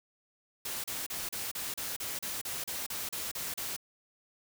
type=noise bursts; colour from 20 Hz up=white; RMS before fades=-37 dBFS; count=14; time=0.65-3.765 s; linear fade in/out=5 ms; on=190 ms; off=35 ms; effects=none